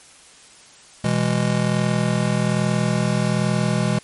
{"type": "chord", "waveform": "square", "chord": "E major", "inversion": "second", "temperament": "just", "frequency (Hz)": [123.61, 164.81, 206], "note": ["B2", "E3", "G#3"], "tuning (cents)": [2, 0, -14], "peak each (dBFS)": -23, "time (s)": [1.04, 3.99], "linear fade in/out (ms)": 5, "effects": ["white hiss -47 dBFS RMS until 4.03 s", "MP3 48 kbps"]}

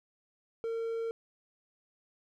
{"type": "tone", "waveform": "triangle", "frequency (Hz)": 456.4, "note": "A#4", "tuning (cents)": -37, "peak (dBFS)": -30, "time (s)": [0.64, 1.11], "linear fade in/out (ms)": 0, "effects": []}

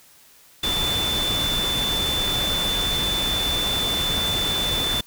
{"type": "tone in noise", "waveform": "sine", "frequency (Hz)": 3520, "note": "A7", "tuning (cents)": 0, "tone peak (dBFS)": -22, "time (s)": [0.63, 5.01], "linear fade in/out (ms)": 5, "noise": "pink", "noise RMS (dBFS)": -27, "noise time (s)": [0.63, 5.01], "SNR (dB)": 2, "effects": ["white hiss -52 dBFS RMS until 5.06 s"]}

